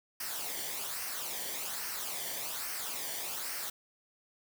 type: noise with flanger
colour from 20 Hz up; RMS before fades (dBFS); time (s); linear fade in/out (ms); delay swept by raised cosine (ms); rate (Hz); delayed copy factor
white; -38; 0.2-3.7; 5; 0.27 to 0.78; 1.2; -0.6
effects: none